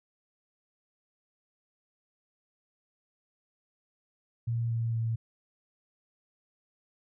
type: tone with pitch steps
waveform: sine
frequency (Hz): 116.54 / 115.2 / 113.88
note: A#2 / A#2 / A#2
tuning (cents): 0 / -20 / -40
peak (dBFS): -27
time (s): 4.47-5.16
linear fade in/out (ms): 10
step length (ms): 230
effects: none